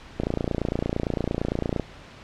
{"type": "click train", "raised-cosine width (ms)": 2, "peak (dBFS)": -11, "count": 47, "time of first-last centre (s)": [0.2, 1.797], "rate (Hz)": 28.8, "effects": ["pink hiss -45 dBFS RMS until 2.23 s", "low-pass 4000 Hz 12 dB/octave"]}